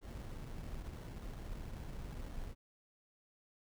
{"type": "noise with sample-and-hold", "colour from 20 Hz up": "brown", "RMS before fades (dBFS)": -45, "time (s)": [0.01, 2.55], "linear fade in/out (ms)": 50, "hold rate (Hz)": 2450, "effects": []}